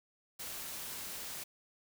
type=noise; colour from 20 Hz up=white; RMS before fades=-43 dBFS; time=0.39-1.44 s; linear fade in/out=10 ms; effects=none